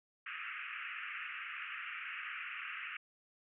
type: band-pass noise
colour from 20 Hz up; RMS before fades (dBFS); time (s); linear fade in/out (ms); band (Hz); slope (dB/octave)
white; -44; 0.26-2.97; 5; 1200 to 2800; 96
effects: none